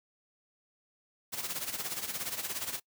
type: noise with tremolo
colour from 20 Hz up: white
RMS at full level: -34 dBFS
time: 1.32-2.8 s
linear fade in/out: 20 ms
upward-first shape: sine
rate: 17 Hz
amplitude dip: 70%
effects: noise-tail reverb RT60 0.1 s tail -23 dB re dry + high-pass 80 Hz 12 dB/octave